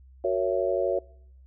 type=chord; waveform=sine; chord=F# dominant seventh; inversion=none; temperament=just; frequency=370 / 462.5 / 555 / 666 Hz; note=F#4 / A#4 / C#5 / E5; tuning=0 / -14 / +2 / +18 cents; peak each=-28 / -30 / -26 / -30 dBFS; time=0.24-0.99 s; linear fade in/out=5 ms; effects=noise-tail reverb RT60 0.7 s tail -23 dB re dry + added 65 Hz sine -49 dBFS peak until 1.46 s